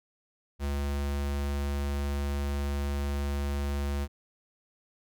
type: tone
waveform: square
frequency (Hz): 70.9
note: C#2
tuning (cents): +40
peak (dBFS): -29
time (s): 0.59-4.08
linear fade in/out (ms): 50
effects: none

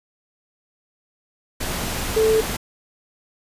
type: tone in noise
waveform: sine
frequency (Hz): 439.5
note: A4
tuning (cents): -2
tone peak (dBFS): -14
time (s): 2.16-2.41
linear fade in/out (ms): 10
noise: pink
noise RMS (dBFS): -26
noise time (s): 1.6-2.57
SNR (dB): +9
effects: resampled to 32000 Hz

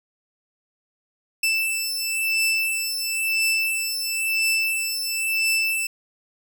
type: beating tone pair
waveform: sawtooth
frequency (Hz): 2648 / 2648.98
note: E7 / E7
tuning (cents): +7 / +8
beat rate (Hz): 0.98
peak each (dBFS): -21 / -21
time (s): 1.43-5.87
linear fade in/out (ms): 5
effects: none

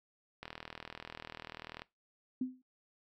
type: click train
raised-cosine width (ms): 0.3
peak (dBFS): -27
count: 57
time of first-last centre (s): 0.43-1.82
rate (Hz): 40.3
type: tone with exponential decay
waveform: sine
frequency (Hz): 255.8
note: C4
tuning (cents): -39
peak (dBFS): -29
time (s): 2.41-2.62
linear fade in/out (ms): 5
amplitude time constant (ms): 44
effects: noise-tail reverb RT60 0.2 s tail -19 dB re dry

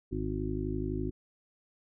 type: harmonic tone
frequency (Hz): 51.91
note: G#1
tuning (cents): 0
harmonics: 1 / 2 / 3 / 5 / 6 / 7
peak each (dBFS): -37 / -38 / -40 / -37 / -39 / -37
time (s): 0.11-1.11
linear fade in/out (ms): 20
effects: none

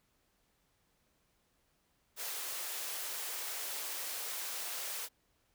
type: high-pass noise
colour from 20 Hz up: white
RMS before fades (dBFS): -40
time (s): 2.16-5.09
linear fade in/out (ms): 50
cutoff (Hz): 390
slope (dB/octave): 24
effects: pink hiss -75 dBFS RMS until 5.54 s

